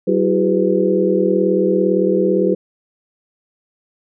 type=tone cluster; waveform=sine; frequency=190.6 / 332.4 / 371.9 / 409.8 / 499.7 Hz; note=G3 / E4 / F#4 / G#4 / B4; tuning=-48 / +15 / +9 / -23 / +20 cents; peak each=-19 dBFS; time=0.07-2.55 s; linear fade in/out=10 ms; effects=none